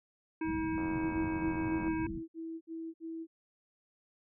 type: harmonic tone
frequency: 320 Hz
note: D#4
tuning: 49 cents sharp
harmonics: 1 / 3 / 5 / 7 / 8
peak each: -32 / -42 / -46 / -49 / -50 dBFS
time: 0.41-2.07 s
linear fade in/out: 5 ms
type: low-pass noise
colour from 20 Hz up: white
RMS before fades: -42 dBFS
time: 0.44-2.23 s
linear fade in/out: 50 ms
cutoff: 240 Hz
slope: 96 dB/octave
type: click train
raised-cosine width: 1 ms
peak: -31 dBFS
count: 100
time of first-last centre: 0.78-1.879 s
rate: 90.1 Hz
type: tone bursts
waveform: sine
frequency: 326.6 Hz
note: E4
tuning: 16 cents flat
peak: -38 dBFS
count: 7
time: 1.02-3.27 s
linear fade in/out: 50 ms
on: 270 ms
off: 60 ms
effects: none